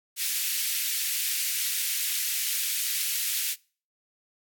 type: high-pass noise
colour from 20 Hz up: white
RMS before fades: -28 dBFS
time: 0.16-3.56 s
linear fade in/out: 50 ms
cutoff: 2000 Hz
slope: 24 dB/octave
effects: noise-tail reverb RT60 0.4 s tail -24 dB re dry + AAC 64 kbps